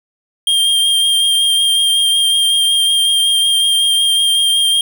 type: tone with vibrato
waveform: square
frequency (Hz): 3200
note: G7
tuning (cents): +35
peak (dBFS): -11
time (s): 0.47-4.81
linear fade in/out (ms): 2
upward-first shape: triangle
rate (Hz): 5.4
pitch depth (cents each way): 20
effects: none